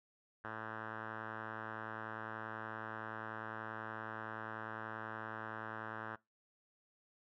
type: tone with low-pass filter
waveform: 5% pulse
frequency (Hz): 110.4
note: A2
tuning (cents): +6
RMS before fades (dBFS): -45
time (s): 0.44-6.16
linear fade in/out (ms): 10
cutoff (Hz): 1600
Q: 4
effects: noise-tail reverb RT60 0.2 s tail -21 dB re dry